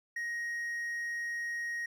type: tone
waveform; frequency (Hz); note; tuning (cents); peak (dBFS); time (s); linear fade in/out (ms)
triangle; 1879; A#6; +13; -32; 0.16-1.86; 5
effects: none